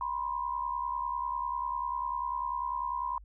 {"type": "tone pair together", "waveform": "sine", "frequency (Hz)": [972.9, 1043], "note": ["B5", "C6"], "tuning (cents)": [-26, -6], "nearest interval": "minor second", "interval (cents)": 120, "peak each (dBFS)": [-33, -34], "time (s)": [0.01, 3.18], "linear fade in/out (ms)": 2, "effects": ["added 50 Hz sine -49 dBFS peak until 3.24 s"]}